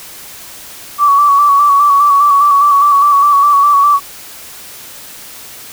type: tone with vibrato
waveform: sine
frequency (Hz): 1143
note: D6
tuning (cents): -47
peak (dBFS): -5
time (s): 0.98-4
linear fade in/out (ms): 50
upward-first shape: square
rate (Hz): 4.9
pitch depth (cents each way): 34
effects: white hiss -32 dBFS RMS until 5.72 s